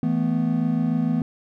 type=chord; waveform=triangle; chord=E suspended fourth; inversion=none; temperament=equal with one note detuned; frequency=163.68 / 220 / 246.9 Hz; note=E3 / A3 / B3; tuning=-12 / 0 / 0 cents; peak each=-22 / -23 / -21 dBFS; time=0.03-1.22 s; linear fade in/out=2 ms; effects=none